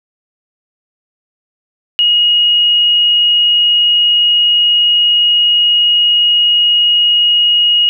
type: tone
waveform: sine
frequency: 2883 Hz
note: F#7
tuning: 46 cents flat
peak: -7 dBFS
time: 1.99-7.89 s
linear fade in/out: 0 ms
effects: none

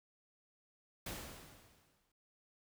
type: noise with exponential decay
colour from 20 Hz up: pink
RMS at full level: -42 dBFS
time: 1.06-2.12 s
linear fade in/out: 5 ms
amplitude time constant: 230 ms
effects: none

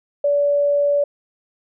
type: tone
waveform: sine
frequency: 575 Hz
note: D5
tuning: 37 cents flat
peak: -14 dBFS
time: 0.24-1.04 s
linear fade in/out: 5 ms
effects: none

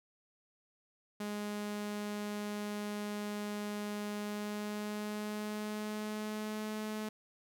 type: tone with pitch glide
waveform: sawtooth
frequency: 207.7 to 214.7 Hz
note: G#3 to A3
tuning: 0 to -42 cents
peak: -33 dBFS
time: 1.2-7.09 s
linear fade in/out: 5 ms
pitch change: +58 cents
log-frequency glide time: 4.2-6.74 s
effects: none

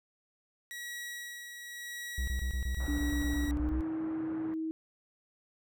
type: tone with tremolo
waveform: sawtooth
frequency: 1920 Hz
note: B6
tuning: 49 cents flat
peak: -35 dBFS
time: 0.71-3.51 s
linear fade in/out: 0 ms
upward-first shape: sine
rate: 0.91 Hz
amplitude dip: 45%
type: tone bursts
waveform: triangle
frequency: 63 Hz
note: B1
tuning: 35 cents sharp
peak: -28 dBFS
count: 14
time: 2.18-3.808 s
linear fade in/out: 0 ms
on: 94 ms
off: 24 ms
type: band-pass noise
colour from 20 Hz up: pink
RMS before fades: -48 dBFS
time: 2.8-4.54 s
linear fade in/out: 0 ms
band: 100 to 1600 Hz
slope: 24 dB/octave
type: tone with pitch glide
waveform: sine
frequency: 291.3 to 319.5 Hz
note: D4 to D#4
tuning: -14 to +46 cents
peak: -32 dBFS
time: 2.88-4.71 s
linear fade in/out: 0 ms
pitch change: +160 cents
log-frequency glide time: 3.52-3.81 s
effects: none

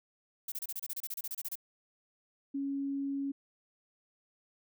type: noise bursts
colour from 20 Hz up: violet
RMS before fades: -38 dBFS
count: 16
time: 0.48-1.555 s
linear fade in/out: 5 ms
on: 40 ms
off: 29 ms
type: tone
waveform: sine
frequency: 277.2 Hz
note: C#4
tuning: in tune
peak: -32 dBFS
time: 2.54-3.32 s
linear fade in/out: 10 ms
effects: none

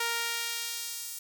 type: tone with high-pass filter sweep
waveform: sawtooth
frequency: 466.2 Hz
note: A#4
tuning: in tune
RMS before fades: -34 dBFS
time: 0-1.19 s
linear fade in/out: 5 ms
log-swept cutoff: 1100 to 8100 Hz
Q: 0.7
effects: none

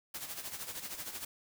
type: noise with tremolo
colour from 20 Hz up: white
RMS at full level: -40 dBFS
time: 0.14-1.25 s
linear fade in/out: 5 ms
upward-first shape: sine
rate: 13 Hz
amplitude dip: 65%
effects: none

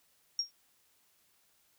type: tone with exponential decay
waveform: sine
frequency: 5580 Hz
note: F8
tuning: 2 cents flat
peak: -25 dBFS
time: 0.39-0.51 s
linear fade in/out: 2 ms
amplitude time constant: 25 ms
effects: white hiss -70 dBFS RMS until 1.78 s

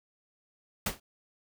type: noise with exponential decay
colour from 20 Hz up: pink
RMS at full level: -25 dBFS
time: 0.86-1 s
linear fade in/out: 5 ms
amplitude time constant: 30 ms
effects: none

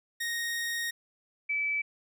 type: tone pair in turn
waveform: sawtooth / sine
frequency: 1864.7 / 2305 Hz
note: A#6 / D7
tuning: 0 / -33 cents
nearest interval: major third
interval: 367 cents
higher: second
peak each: -27 dBFS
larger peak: neither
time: 0.2-0.91 / 1.49-1.82 s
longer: first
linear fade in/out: 10 ms
effects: none

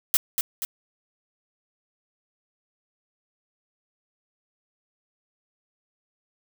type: noise with echo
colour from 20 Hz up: blue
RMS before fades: -19 dBFS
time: 0.14-0.17 s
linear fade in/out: 0 ms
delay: 240 ms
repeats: 2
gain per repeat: -5 dB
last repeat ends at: 0.65 s
effects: none

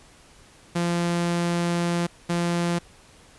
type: tone bursts at uneven times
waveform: sawtooth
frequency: 172.3 Hz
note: F3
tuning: 23 cents flat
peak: -18 dBFS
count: 2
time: 0.75-2.07 / 2.29-2.79 s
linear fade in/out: 10 ms
effects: pink hiss -52 dBFS RMS until 3.38 s + resampled to 24000 Hz

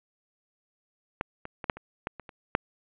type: clicks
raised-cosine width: 0.5 ms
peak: -13 / -22 / -21 / -8 / -26 / -15 / -25 / -29 / -6 dBFS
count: 9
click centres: 1.211 / 1.454 / 1.642 / 1.698 / 1.77 / 2.071 / 2.197 / 2.292 / 2.551 s
effects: resampled to 8000 Hz + 8-bit

